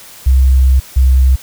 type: tone pair in turn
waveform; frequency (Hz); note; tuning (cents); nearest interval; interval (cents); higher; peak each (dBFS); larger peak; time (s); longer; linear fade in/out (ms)
sine; 65.41 / 65.12; C2 / C2; 0 / -8; unison; 8; first; -5; neither; 0.26-0.8 / 0.96-1.36; first; 10
effects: white hiss -36 dBFS RMS until 1.42 s